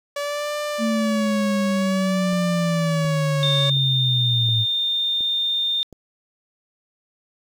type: tone with vibrato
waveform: sawtooth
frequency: 572 Hz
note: D5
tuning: 46 cents flat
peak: -20 dBFS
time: 0.16-3.7 s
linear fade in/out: 5 ms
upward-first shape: sine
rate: 0.54 Hz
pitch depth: 64 cents each way
type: linear sweep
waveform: sine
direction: down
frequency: 226.8 to 109.1 Hz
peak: -19 dBFS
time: 0.78-4.66 s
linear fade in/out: 50 ms
type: click train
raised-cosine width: 2 ms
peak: -28 dBFS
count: 6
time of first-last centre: 2.33-5.927 s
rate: 1.39 Hz
type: tone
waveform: sine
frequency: 3624 Hz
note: A#7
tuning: 50 cents flat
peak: -19 dBFS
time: 3.43-5.83 s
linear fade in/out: 0 ms
effects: low-pass 9000 Hz 12 dB/octave + 8-bit